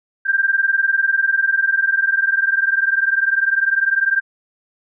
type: tone pair together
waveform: sine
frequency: 1575 / 1595.1 Hz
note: G6 / G6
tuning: +8 / +30 cents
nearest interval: unison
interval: 22 cents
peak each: -17 dBFS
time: 0.25-4.21 s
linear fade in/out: 20 ms
effects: none